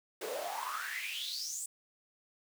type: noise with high-pass filter sweep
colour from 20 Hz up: pink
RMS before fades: -39 dBFS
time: 0.21-1.66 s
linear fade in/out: 5 ms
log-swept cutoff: 410 to 8300 Hz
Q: 8.9
effects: none